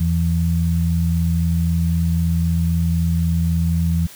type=tone pair together; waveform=sine; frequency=83.6 / 167.44 Hz; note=E2 / E3; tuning=+25 / +27 cents; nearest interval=octave; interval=1202 cents; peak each=-18 / -18 dBFS; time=0-4.07 s; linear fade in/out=10 ms; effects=white hiss -41 dBFS RMS until 4.15 s